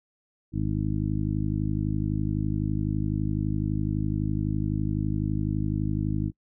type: harmonic tone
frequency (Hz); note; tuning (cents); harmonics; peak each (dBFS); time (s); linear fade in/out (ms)
51.91; G#1; 0; 1 / 2 / 3 / 4 / 5 / 6; -32 / -29 / -30 / -33 / -34 / -33; 0.52-6.32; 50
effects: noise-tail reverb RT60 0.1 s tail -26 dB re dry